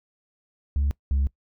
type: tone pair in turn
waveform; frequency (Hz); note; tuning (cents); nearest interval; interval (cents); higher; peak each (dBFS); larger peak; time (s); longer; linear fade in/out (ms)
sine; 70.8 / 68.67; C#2 / C#2; +37 / -16; minor second; 53; first; -18 / -17; second; 0.76-0.91 / 1.11-1.27; second; 0
effects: noise-tail reverb RT60 0.1 s tail -23 dB re dry + tanh soft clip ceiling -18 dBFS